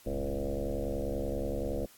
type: tone with frequency modulation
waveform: sine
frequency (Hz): 270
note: C#4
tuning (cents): -45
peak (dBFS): -30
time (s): 0.06-1.86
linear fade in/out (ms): 5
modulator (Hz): 70.5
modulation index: 4.7
effects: white hiss -58 dBFS RMS until 1.97 s + AAC 64 kbps